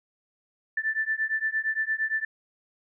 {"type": "beating tone pair", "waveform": "sine", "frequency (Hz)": [1760, 1768.7], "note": ["A6", "A6"], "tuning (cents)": [0, 9], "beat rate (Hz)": 8.7, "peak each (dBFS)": -28, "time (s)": [0.77, 2.25], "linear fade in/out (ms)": 5, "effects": []}